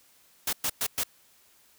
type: noise bursts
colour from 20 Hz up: white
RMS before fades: -28 dBFS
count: 4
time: 0.47-1.036 s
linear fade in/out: 5 ms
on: 59 ms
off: 110 ms
effects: white hiss -61 dBFS RMS until 1.78 s